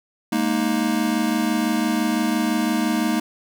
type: chord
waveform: square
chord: Ab suspended second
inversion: none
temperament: just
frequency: 207.7 / 233.6 / 311.5 Hz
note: Ab3 / Bb3 / Eb4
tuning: 0 / +4 / +2 cents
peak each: -26 / -23 / -24 dBFS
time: 0.32-3.2 s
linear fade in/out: 5 ms
effects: none